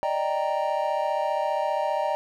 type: chord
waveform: triangle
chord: Eb major seventh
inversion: third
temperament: equal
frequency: 587.3 / 622.3 / 784 / 932.3 Hz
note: D5 / Eb5 / G5 / Bb5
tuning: 0 / 0 / 0 / 0 cents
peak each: -27 dBFS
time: 0.03-2.15 s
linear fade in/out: 0 ms
effects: none